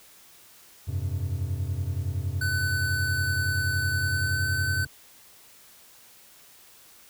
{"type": "chord", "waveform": "triangle", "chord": "F suspended second", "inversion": "none", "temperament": "equal", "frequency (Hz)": [87.31, 98, 130.81], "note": ["F2", "G2", "C3"], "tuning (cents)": [0, 0, 0], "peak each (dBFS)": [-28, -28, -32], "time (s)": [0.87, 4.87], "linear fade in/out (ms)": 20}
{"type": "tone with pitch glide", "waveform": "square", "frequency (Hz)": [1506, 1521.7], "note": ["F#6", "F#6"], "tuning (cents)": [30, 48], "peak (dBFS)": -27, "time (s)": [2.41, 4.85], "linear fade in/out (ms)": 5, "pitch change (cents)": 18, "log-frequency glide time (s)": [3.99, 4.46]}
{"effects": ["white hiss -53 dBFS RMS until 7.09 s"]}